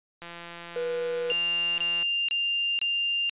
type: click train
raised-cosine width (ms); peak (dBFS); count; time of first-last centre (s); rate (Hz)
0.3; -25; 310; 0.22-2.027; 171
type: tone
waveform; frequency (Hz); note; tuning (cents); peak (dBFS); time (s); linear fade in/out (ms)
triangle; 487.4; B4; -23; -25; 0.76-1.32; 2
type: tone bursts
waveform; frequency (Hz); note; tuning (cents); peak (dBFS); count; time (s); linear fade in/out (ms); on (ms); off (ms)
sine; 2794; F7; 0; -24; 4; 1.3-3.295; 0; 480; 25
effects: resampled to 8000 Hz